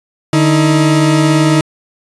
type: tone pair together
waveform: 40% pulse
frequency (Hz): 149.8 / 317.8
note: D3 / D#4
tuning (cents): +35 / +37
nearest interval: octave + minor second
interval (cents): 1302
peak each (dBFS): -10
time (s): 0.33-1.61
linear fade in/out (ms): 2
effects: resampled to 24000 Hz